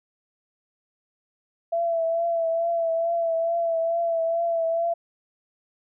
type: tone with vibrato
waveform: sine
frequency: 668 Hz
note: E5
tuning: 23 cents sharp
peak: -21 dBFS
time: 1.72-4.94 s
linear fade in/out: 10 ms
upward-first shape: triangle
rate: 2.3 Hz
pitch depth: 37 cents each way
effects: none